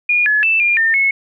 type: tone with pitch steps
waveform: sine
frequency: 2434 / 1705 / 2647 / 2405 / 1809 / 2189 Hz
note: D#7 / G#6 / E7 / D7 / A6 / C#7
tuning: -39 / +45 / +7 / +41 / +48 / -22 cents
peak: -11 dBFS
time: 0.09-1.11 s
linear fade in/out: 5 ms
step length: 170 ms
effects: none